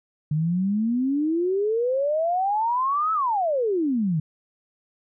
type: exponential two-way sweep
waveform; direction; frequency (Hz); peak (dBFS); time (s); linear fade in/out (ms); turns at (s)
sine; up then down; 148 to 1318.5 to 148; -20; 0.31-4.2; 5; 3.13
effects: none